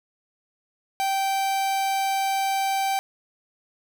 45% pulse tone, 779 Hz, G5, 11 cents flat, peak -22 dBFS, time 1-2.99 s, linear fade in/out 0 ms, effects none

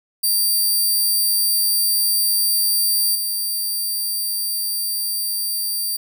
5% pulse tone with level steps, 4699 Hz, D8, in tune, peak -9 / -14 dBFS, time 0.23-5.97 s, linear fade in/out 10 ms, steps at 3.15 s, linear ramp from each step 2 ms, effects none

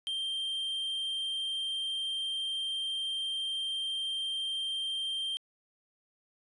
triangle tone, 3163 Hz, G7, 15 cents sharp, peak -30 dBFS, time 0.07-5.37 s, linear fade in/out 0 ms, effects resampled to 24000 Hz

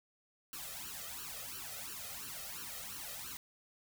white noise with flanger, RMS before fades -45 dBFS, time 0.53-3.37 s, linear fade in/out 0 ms, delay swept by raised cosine 0.69 to 1.62 ms, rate 2.9 Hz, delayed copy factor +1, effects none

